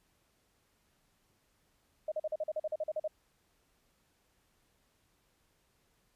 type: tone bursts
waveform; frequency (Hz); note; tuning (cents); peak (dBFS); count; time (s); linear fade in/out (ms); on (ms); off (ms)
sine; 620; D#5; -6; -31; 13; 2.08-3.078; 5; 38; 42
effects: pink hiss -73 dBFS RMS until 6.15 s + resampled to 32000 Hz